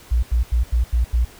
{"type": "tone bursts", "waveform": "sine", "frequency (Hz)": 59.3, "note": "A#1", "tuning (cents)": 30, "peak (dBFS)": -14, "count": 6, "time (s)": [0.11, 1.25], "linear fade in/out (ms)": 10, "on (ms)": 120, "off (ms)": 84, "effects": ["pink hiss -45 dBFS RMS until 1.39 s"]}